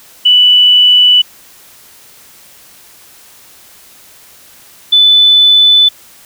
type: tone pair in turn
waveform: sine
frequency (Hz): 2969 / 3498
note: F#7 / A7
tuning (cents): +5 / -11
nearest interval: minor third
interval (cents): 284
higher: second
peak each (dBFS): -3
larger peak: neither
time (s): 0.25-1.22 / 4.92-5.89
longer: neither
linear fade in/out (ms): 10
effects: white hiss -40 dBFS RMS until 6.25 s